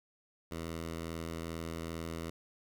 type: tone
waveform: 10% pulse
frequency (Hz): 82.41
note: E2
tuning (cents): 0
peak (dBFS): -30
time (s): 0.51-2.3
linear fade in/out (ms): 5
effects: none